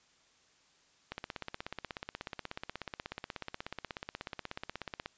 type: click train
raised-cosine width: 0.3 ms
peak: -22 dBFS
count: 66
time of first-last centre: 1.12-5.059 s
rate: 16.5 Hz
effects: white hiss -67 dBFS RMS until 5.17 s + resampled to 16000 Hz